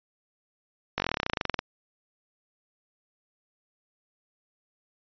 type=slowing click train; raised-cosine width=0.3 ms; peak=-10 dBFS; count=20; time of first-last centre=0.98-1.591 s; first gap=20 ms; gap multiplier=1.05; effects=resampled to 11025 Hz